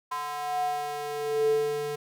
square tone with high-pass filter sweep, 146.83 Hz, D3, in tune, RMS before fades -29 dBFS, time 0.11-1.96 s, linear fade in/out 10 ms, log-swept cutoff 990 to 330 Hz, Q 7.9, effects none

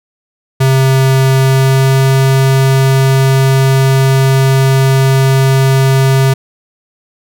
square tone with pitch glide, 133.1 to 133.95 Hz, C3 to C3, +30 to +41 cents, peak -7 dBFS, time 0.6-6.34 s, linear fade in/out 10 ms, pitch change +11 cents, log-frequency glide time 1.36-2.01 s, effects none

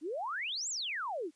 sine exponential two-way sweep, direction up then down, 279.5 to 7902 to 279.5 Hz, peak -34 dBFS, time 0.01-1.31 s, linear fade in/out 50 ms, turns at 0.69 s, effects white hiss -71 dBFS RMS until 1.35 s + resampled to 22050 Hz

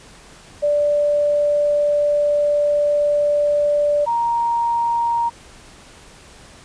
sine tone pair in turn, 586 / 936.1 Hz, D5 / A#5, -4 / +7 cents, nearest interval minor sixth, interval 811 cents, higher second, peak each -14 / -16 dBFS, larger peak first, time 0.62-4.06 / 4.06-5.3 s, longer first, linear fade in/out 20 ms, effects pink hiss -44 dBFS RMS until 6.64 s + resampled to 22050 Hz

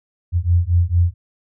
sine beating tone pair, 84.9 / 89.3 Hz, F2 / F2, -48 / +39 cents, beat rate 4.4 Hz, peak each -16 dBFS, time 0.32-1.14 s, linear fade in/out 50 ms, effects none

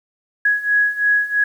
sine beating tone pair, 1668 / 1671 Hz, G#6 / G#6, +7 / +10 cents, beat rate 3 Hz, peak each -19 / -16 dBFS, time 0.45-1.44 s, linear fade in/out 5 ms, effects 8-bit

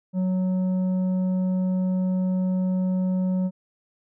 sine tone with tanh clipping, 185 Hz, F#3, in tune, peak -22 dBFS, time 0.13-3.51 s, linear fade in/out 50 ms, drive 7 dB, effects none

